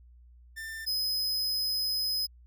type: tone pair in turn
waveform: 45% pulse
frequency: 1788 / 5057 Hz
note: A6 / D#8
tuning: +27 / +27 cents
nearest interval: octave + tritone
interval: 1800 cents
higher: second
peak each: -37 / -28 dBFS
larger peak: second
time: 0.56-0.86 / 0.86-2.27 s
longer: second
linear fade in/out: 20 ms
effects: added 60 Hz sine -52 dBFS peak until 2.46 s